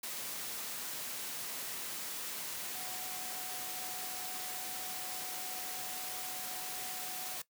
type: tone in noise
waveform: sine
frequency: 740 Hz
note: F#5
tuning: in tune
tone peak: -48 dBFS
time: 2.75-7.37 s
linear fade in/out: 5 ms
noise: white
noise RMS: -41 dBFS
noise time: 0.03-7.42 s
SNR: -10 dB
effects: noise-tail reverb RT60 0.1 s tail -18 dB re dry + high-pass 150 Hz 12 dB/octave